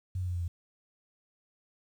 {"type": "tone with pitch steps", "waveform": "sine", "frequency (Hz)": [92.5, 90.75, 89.04, 87.36, 85.71], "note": ["F#2", "F#2", "F2", "F2", "F2"], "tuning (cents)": [0, -33, 34, 1, -32], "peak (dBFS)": -30, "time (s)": [0.15, 0.48], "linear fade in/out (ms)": 5, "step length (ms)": 66, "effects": ["10-bit"]}